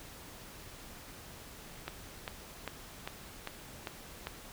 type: click train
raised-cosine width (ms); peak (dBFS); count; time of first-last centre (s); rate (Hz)
0.3; -21; 7; 1.88-4.27; 2.51
effects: pink hiss -50 dBFS RMS until 4.52 s